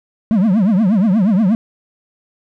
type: tone with vibrato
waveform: triangle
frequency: 203.2 Hz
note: G#3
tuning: 38 cents flat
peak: -8 dBFS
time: 0.31-1.55 s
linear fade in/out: 0 ms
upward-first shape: triangle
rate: 8.4 Hz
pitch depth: 280 cents each way
effects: none